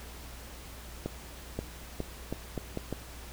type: accelerating click train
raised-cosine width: 2 ms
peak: -19 dBFS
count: 7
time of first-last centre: 1.06-2.927 s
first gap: 530 ms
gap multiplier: 0.78
effects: added 60 Hz sine -46 dBFS peak until 3.32 s + pink hiss -48 dBFS RMS until 3.32 s